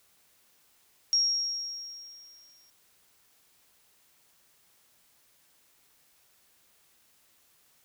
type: tone with exponential decay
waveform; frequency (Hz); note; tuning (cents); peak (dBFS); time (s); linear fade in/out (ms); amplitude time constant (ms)
sine; 5588; F8; 0; -20; 1.13-2.7; 0; 340
effects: white hiss -65 dBFS RMS until 7.84 s